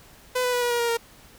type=tone with pitch steps; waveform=sawtooth; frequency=503 / 496.4 / 489.8 / 483.3 / 477 / 470.7 / 464.5 Hz; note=B4 / B4 / B4 / B4 / A#4 / A#4 / A#4; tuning=+32 / +9 / -14 / -38 / +40 / +17 / -6 cents; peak=-18 dBFS; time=0.35-0.973 s; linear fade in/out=10 ms; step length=89 ms; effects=pink hiss -51 dBFS RMS until 1.38 s